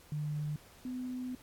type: tone pair in turn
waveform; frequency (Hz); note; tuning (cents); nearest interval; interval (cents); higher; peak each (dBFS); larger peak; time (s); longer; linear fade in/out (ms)
sine; 150 / 252.3; D3 / B3; +37 / +37; major sixth; 900; second; -33 / -36; first; 0.12-0.56 / 0.85-1.35; second; 2
effects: pink hiss -59 dBFS RMS until 1.42 s + AAC 64 kbps